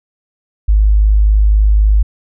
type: tone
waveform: sine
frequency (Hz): 51.91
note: G#1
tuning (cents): 0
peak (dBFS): -6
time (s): 0.68-2.03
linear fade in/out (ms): 10
effects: none

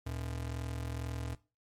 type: ring-modulated tone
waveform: square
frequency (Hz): 93.2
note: F#2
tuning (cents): +13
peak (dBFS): -34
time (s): 0.06-1.35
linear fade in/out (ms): 5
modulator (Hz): 21.1
effects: noise-tail reverb RT60 0.3 s tail -19 dB re dry + MP3 64 kbps

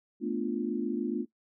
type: chord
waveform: sine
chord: B half-diminished seventh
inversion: third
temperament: equal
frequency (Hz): 220 / 246.9 / 293.7 / 349.2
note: A3 / B3 / D4 / F4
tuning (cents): 0 / 0 / 0 / 0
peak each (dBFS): -34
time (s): 0.2-1.26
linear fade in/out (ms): 50
effects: noise-tail reverb RT60 0.1 s tail -17 dB re dry

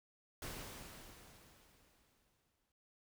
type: noise with exponential decay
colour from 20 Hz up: pink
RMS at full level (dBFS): -45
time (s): 0.42-2.72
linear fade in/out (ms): 2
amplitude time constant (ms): 500
effects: none

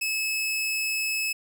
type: tone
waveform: sawtooth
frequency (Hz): 2592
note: E7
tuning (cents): -30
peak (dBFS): -22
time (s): 0.01-1.33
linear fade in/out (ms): 10
effects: none

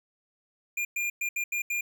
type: tone bursts at uneven times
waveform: square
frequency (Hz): 2407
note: D7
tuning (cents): +42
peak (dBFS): -28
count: 6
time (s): 0.77-0.85 / 0.96-1.1 / 1.21-1.29 / 1.36-1.44 / 1.52-1.62 / 1.7-1.81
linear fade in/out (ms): 5
effects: none

